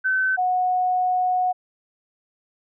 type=tone pair in turn; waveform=sine; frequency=1527 / 732.4 Hz; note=G6 / F#5; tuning=-46 / -18 cents; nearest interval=octave + minor second; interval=1272 cents; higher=first; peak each=-18 dBFS; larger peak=neither; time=0.04-0.37 / 0.37-1.53 s; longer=second; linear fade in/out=20 ms; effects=none